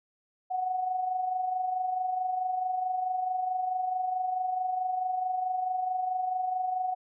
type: tone with amplitude modulation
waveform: sine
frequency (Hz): 740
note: F#5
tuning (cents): 0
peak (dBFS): -25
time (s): 0.5-6.95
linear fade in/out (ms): 20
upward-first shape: sine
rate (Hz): 24.6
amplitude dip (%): 50
effects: none